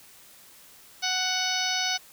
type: harmonic tone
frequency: 742 Hz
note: F#5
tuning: 5 cents sharp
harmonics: 1 / 2 / 3 / 4 / 5 / 6 / 7 / 8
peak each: -33 / -33 / -33 / -33 / -33 / -33 / -33 / -33 dBFS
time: 1.02-1.98 s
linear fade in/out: 20 ms
effects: white hiss -52 dBFS RMS until 2.12 s